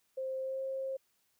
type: tone with pitch glide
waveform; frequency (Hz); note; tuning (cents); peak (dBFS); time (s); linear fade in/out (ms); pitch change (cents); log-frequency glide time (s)
sine; 526 to 533.3; C5 to C5; +9 to +33; -34; 0.17-0.97; 10; +24; 0.41-0.61
effects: white hiss -75 dBFS RMS until 1.39 s